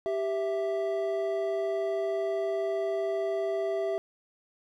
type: tone pair together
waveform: triangle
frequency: 392 / 659.3 Hz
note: G4 / E5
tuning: 0 / 0 cents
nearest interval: major sixth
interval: 900 cents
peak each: -28 dBFS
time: 0.06-3.98 s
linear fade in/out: 0 ms
effects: none